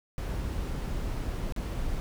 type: noise with dropouts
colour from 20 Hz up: brown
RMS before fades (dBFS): -32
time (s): 0.18-2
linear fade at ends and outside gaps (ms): 0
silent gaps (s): 1.523-1.563
effects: none